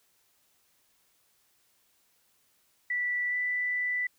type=tone with pitch glide; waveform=sine; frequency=1964 to 1982.2 Hz; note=B6 to B6; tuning=-10 to +6 cents; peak=-27 dBFS; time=2.9-4.07 s; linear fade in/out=5 ms; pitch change=+16 cents; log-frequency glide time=3.29-3.35 s; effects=white hiss -69 dBFS RMS until 4.18 s